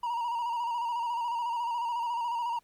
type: tone with vibrato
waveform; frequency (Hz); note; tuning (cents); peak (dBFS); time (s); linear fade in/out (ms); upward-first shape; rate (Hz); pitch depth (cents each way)
triangle; 945; A#5; +23; -27; 0.03-2.59; 5; square; 14; 41
effects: pink hiss -69 dBFS RMS until 2.63 s + Opus 32 kbps